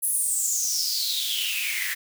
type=noise with high-pass filter sweep; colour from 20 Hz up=white; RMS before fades=-26 dBFS; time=0.02-1.95 s; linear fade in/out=20 ms; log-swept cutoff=11000 to 1800 Hz; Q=8.5; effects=none

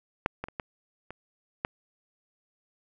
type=clicks; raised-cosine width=0.5 ms; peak=-9 / -18 / -26 / -17 / -25 / -12 dBFS; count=6; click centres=0.261 / 0.44 / 0.485 / 0.598 / 1.106 / 1.649 s; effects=none

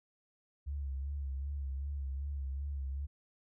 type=tone with vibrato; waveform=sine; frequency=69.3 Hz; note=C#2; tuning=in tune; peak=-35 dBFS; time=0.66-3.07 s; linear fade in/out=20 ms; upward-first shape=sine; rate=2.6 Hz; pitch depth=59 cents each way; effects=none

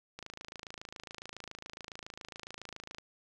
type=click train; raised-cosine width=0.2 ms; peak=-26 dBFS; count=77; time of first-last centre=0.19-2.984 s; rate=27.2 Hz; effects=none

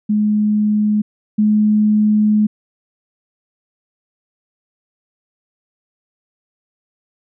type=tone pair in turn; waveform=sine; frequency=210.8 / 212 Hz; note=G#3 / G#3; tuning=+26 / +36 cents; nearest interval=unison; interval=10 cents; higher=second; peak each=-12 / -10 dBFS; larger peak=second; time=0.09-1.02 / 1.38-2.47 s; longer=second; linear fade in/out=10 ms; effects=none

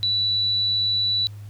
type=tone; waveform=sine; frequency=3951 Hz; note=B7; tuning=in tune; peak=-19 dBFS; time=0.03-1.27 s; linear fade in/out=0 ms; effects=added 103 Hz sine -35 dBFS peak until 1.49 s + pink hiss -55 dBFS RMS until 1.49 s

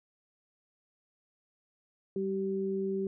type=tone pair together; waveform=sine; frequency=195.2 / 385.8 Hz; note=G3 / G4; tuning=-7 / -28 cents; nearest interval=octave; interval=1179 cents; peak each=-34 / -31 dBFS; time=2.16-3.07 s; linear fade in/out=2 ms; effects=none

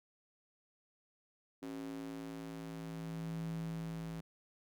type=tone with high-pass filter sweep; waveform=square; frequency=55 Hz; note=A1; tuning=in tune; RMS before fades=-43 dBFS; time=1.62-4.21 s; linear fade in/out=10 ms; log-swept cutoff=290 to 130 Hz; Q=3.9; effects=none

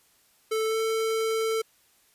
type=tone with pitch glide; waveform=square; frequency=440 to 445.1 Hz; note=A4 to A4; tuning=0 to +20 cents; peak=-25 dBFS; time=0.51-1.62 s; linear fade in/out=10 ms; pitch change=+20 cents; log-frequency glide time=0.67-0.77 s; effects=white hiss -63 dBFS RMS until 2.14 s + resampled to 32000 Hz

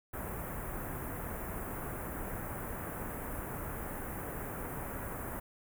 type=band-stop noise; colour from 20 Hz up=pink; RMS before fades=-40 dBFS; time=0.13-5.4 s; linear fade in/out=10 ms; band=1800 to 11000 Hz; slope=24 dB/octave; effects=none

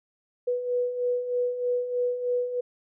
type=beating tone pair; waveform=sine; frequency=489.3 / 492.5 Hz; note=B4 / B4; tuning=-16 / -5 cents; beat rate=3.2 Hz; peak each=-32 / -25 dBFS; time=0.47-2.61 s; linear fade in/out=10 ms; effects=none

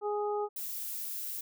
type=harmonic tone; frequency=415.3 Hz; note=G#4; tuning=in tune; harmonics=1 / 2 / 3; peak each=-31 / -35 / -41 dBFS; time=0.01-0.49 s; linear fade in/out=50 ms
type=noise; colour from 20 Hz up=violet; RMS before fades=-38 dBFS; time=0.56-1.41 s; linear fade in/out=5 ms
effects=none

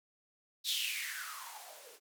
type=noise with band-pass filter sweep; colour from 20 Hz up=violet; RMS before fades=-40 dBFS; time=0.64-2 s; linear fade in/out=50 ms; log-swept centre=3900 to 400 Hz; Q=6.7; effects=none

